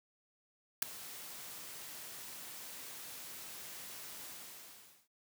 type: noise with ADSR envelope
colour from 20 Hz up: white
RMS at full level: -26 dBFS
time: 0.82-5.08 s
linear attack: 6 ms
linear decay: 4 ms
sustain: -22 dB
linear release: 820 ms
effects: noise-tail reverb RT60 0.1 s tail -23 dB re dry + high-pass 100 Hz 12 dB/octave